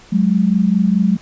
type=tone pair together; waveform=sine; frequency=185.51 / 210.2 Hz; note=F#3 / G#3; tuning=+5 / +21 cents; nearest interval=major second; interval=216 cents; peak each=-14 dBFS; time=0.12-1.17 s; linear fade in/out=10 ms; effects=pink hiss -44 dBFS RMS until 1.21 s + resampled to 16000 Hz